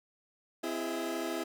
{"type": "tone cluster", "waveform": "30% pulse", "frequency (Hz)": [258.2, 334.1, 408.7, 636], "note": ["C4", "E4", "G#4", "D#5"], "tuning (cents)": [-23, 23, -28, 38], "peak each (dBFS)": [-38, -33, -38, -39], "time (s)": [0.63, 1.44], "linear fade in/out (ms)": 10, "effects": []}